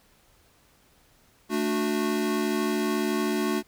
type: chord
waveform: square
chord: D major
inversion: second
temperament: equal with one note detuned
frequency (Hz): 220 / 293.7 / 365.5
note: A3 / D4 / F#4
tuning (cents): 0 / 0 / -21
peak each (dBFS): -29 / -30 / -29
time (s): 1.49-3.63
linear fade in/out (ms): 50
effects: pink hiss -61 dBFS RMS until 3.67 s